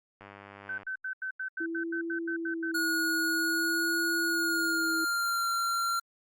click train, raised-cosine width 0.5 ms, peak -32 dBFS, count 63, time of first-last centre 0.21-0.831 s, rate 99.8 Hz
sine tone bursts, 1530 Hz, G6, 42 cents flat, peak -32 dBFS, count 12, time 0.69-2.717 s, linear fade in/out 5 ms, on 91 ms, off 85 ms
sine tone with vibrato, 329.6 Hz, E4, in tune, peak -32 dBFS, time 1.6-5.05 s, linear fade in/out 10 ms, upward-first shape sine, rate 0.5 Hz, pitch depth 24 cents each way
square tone with pitch glide, 1447 to 1372.9 Hz, F#6 to F6, -39 to -30 cents, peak -28 dBFS, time 2.74-6 s, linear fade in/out 10 ms, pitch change -91 cents, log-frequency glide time 4.28-5.48 s
effects Opus 48 kbps

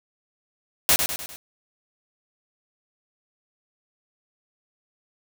white noise with echo, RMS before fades -17 dBFS, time 0.89-0.96 s, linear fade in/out 0 ms, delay 100 ms, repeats 4, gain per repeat -6 dB, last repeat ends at 1.36 s, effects none

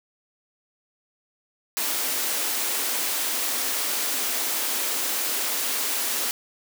white high-pass noise, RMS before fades -26 dBFS, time 1.77-6.31 s, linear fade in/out 0 ms, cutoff 230 Hz, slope 96 dB/octave, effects none

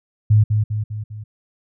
sine tone with echo, 106.7 Hz, G#2, 47 cents sharp, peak -9 dBFS, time 0.3-0.44 s, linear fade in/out 10 ms, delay 200 ms, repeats 4, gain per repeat -5 dB, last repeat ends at 1.24 s, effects none

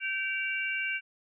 sine tone cluster, 1551 / 2313 / 2771 Hz, G6 / D7 / F7, -19 / -27 / -14 cents, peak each -34 / -32 / -35 dBFS, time 0-1.01 s, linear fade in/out 50 ms, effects none

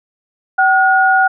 sine tone pair together, 763.9 / 1442 Hz, G5 / F#6, -45 / -45 cents, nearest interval major seventh, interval 1100 cents, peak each -11 dBFS, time 0.58-1.28 s, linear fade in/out 10 ms, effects none

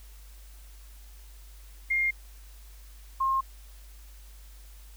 sine tone pair in turn, 2121 / 1067.6 Hz, C7 / C6, +23 / +35 cents, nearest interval octave, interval 1188 cents, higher first, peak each -23 dBFS, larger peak neither, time 1.9-2.11 / 3.2-3.41 s, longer neither, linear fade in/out 10 ms, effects added 50 Hz sine -46 dBFS peak until 4.96 s + white hiss -57 dBFS RMS until 4.96 s

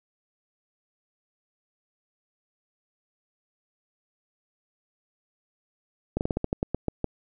slowing click train, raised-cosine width 2 ms, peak -12 dBFS, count 11, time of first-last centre 6.17-7.043 s, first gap 39 ms, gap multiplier 1.17, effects none

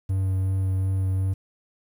triangle tone with vibrato, 95 Hz, F#2, 46 cents sharp, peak -19 dBFS, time 0.09-1.34 s, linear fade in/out 10 ms, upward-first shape sine, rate 2.7 Hz, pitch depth 12 cents each way, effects 9-bit

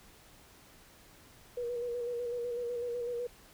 sine tone with vibrato, 481 Hz, B4, 46 cents flat, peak -33 dBFS, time 1.57-3.27 s, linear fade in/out 5 ms, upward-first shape square, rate 8 Hz, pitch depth 28 cents each way, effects pink hiss -58 dBFS RMS until 3.53 s

